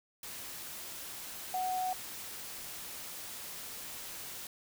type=tone in noise; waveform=sine; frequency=741 Hz; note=F#5; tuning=2 cents sharp; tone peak=-31 dBFS; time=1.54-1.93 s; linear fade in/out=2 ms; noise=white; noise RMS=-44 dBFS; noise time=0.23-4.47 s; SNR=+10 dB; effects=none